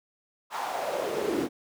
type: noise with high-pass filter sweep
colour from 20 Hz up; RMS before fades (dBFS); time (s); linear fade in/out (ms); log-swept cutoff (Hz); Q
brown; -30; 0.5-1.49; 50; 1000 to 290; 3.6
effects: none